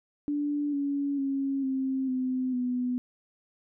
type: tone with pitch steps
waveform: sine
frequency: 291.5 / 282.4 / 273.6 / 265 / 256.7 / 248.7 Hz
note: D4 / C#4 / C#4 / C4 / C4 / B3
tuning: -13 / +32 / -23 / +22 / -33 / +12 cents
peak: -26 dBFS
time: 0.28-2.98 s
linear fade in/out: 0 ms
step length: 450 ms
effects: none